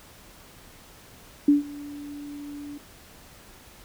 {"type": "tone with ADSR envelope", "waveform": "sine", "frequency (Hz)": 289.5, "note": "D4", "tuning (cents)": -25, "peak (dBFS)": -12, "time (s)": [1.48, 2.78], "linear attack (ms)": 5, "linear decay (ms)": 140, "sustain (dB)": -23, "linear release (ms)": 6, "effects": ["pink hiss -50 dBFS RMS until 3.84 s"]}